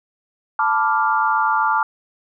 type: chord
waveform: sine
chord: B half-diminished seventh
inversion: third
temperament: equal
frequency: 880 / 987.8 / 1174.7 / 1396.9 Hz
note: A5 / B5 / D6 / F6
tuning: 0 / 0 / 0 / 0 cents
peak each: -19 / -25 / -20 / -21 dBFS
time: 0.59-1.83 s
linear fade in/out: 2 ms
effects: none